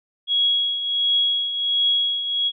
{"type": "tone with tremolo", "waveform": "sine", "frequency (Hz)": 3322, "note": "G#7", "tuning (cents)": 0, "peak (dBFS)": -15, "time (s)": [0.27, 2.52], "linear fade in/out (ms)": 50, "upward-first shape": "triangle", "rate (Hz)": 1.4, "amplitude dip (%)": 65, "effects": []}